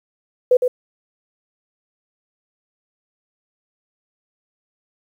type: tone with echo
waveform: sine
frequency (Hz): 500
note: B4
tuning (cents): +21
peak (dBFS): -9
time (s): 0.51-0.57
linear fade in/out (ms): 5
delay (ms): 110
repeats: 1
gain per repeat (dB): -5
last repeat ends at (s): 0.68
effects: 8-bit